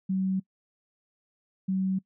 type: tone pair in turn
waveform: sine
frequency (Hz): 189.6 / 189.6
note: F#3 / F#3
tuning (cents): +43 / +43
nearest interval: unison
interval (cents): 0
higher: neither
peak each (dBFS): -24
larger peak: neither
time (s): 0.09-0.4 / 1.68-1.99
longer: neither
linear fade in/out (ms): 10
effects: noise-tail reverb RT60 0.1 s tail -23 dB re dry